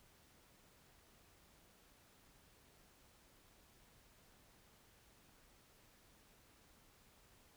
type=silence; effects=pink hiss -68 dBFS RMS until 7.56 s